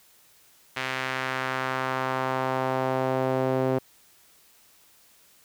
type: tone with band-pass filter sweep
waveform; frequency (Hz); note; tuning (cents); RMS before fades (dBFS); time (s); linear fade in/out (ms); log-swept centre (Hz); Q
sawtooth; 130.81; C3; 0; -27; 0.76-3.79; 10; 2200 to 460; 1.3
effects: white hiss -58 dBFS RMS until 5.44 s